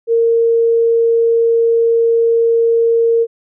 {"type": "tone", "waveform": "sine", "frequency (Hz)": 461, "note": "A#4", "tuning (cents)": -19, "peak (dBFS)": -9, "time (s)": [0.07, 3.27], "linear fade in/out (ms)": 50, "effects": []}